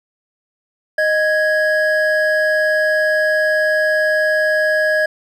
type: tone pair together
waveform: triangle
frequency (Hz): 620.3 / 1661.2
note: D#5 / G#6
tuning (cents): -5 / 0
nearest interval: octave + perfect fourth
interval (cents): 1705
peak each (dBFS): -14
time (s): 0.98-5.06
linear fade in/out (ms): 5
effects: none